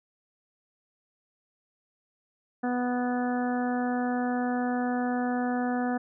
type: harmonic tone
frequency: 246.9 Hz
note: B3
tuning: in tune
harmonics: 1 / 2 / 3 / 4 / 5 / 6 / 7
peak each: -27 / -35 / -32 / -44 / -42 / -40 / -41 dBFS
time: 2.63-5.98 s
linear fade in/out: 10 ms
effects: none